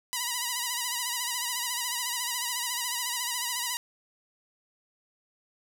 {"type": "tone with vibrato", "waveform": "5% pulse", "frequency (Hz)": 974, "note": "B5", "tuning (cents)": -24, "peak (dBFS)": -17, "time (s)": [0.13, 3.77], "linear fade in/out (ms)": 0, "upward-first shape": "sine", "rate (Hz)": 14, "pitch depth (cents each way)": 64, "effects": []}